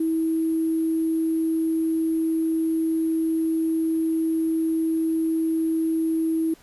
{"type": "tone with sample-and-hold", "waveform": "sine", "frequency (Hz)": 323.2, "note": "E4", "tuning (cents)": -34, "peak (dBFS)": -20, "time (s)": [0, 6.54], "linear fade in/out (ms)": 5, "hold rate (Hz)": 11025, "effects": ["pink hiss -54 dBFS RMS until 6.62 s", "resampled to 32000 Hz"]}